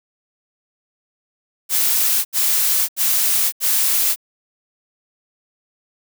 blue noise bursts, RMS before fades -17 dBFS, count 4, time 1.69-4.161 s, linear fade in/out 50 ms, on 560 ms, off 77 ms, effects none

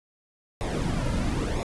brown noise with flanger, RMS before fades -27 dBFS, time 0.61-1.63 s, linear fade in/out 0 ms, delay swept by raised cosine 0.66 to 2.66 ms, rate 1 Hz, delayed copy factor -0.65, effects resampled to 24000 Hz

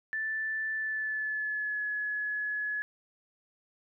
sine tone with pitch glide, 1760 to 1697.1 Hz, A6 to G#6, 0 to +37 cents, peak -30 dBFS, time 0.13-2.82 s, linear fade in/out 0 ms, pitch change -63 cents, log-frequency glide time 0.74-1.83 s, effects none

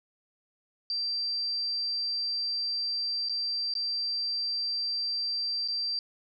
sine tone with dropouts, 4700 Hz, D8, 1 cent sharp, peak -28 dBFS, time 0.9-5.99 s, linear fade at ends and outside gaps 1 ms, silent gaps 3.287-3.295 / 3.738-3.752 / 5.677-5.684 s, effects none

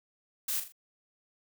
blue noise with echo, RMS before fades -32 dBFS, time 0.48-0.6 s, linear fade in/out 5 ms, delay 41 ms, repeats 3, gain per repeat -8 dB, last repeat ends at 0.723 s, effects none

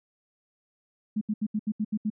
sine tone bursts, 213 Hz, G#3, 44 cents sharp, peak -24 dBFS, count 8, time 1.16-2.102 s, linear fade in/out 10 ms, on 53 ms, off 74 ms, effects none

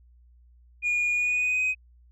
sine tone with pitch glide, 2438 to 2514 Hz, D#7 to D#7, -36 to +17 cents, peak -20 dBFS, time 0.82-1.75 s, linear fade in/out 50 ms, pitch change +53 cents, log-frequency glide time 1.12-1.64 s, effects tanh soft clip ceiling -21 dBFS + added 60 Hz sine -53 dBFS peak until 2.11 s

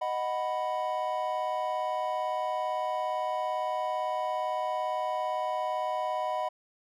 triangle chord, B major, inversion first, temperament equal, 622.3 / 740 / 987.8 Hz, D#5 / F#5 / B5, 0 / 0 / 0 cents, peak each -31 dBFS, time 0.01-6.49 s, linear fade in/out 10 ms, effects none

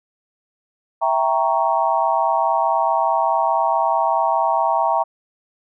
sine chord, E diminished seventh, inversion none, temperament equal, 659.3 / 784 / 932.3 / 1108.7 Hz, E5 / G5 / Bb5 / Db6, 0 / 0 / 0 / 0 cents, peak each -21 / -21 / -19 / -24 dBFS, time 1.01-5.04 s, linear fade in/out 20 ms, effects none

